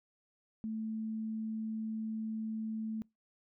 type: tone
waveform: sine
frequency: 220 Hz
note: A3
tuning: in tune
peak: -35 dBFS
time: 0.64-3.02 s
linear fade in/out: 0 ms
effects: noise-tail reverb RT60 0.2 s tail -25 dB re dry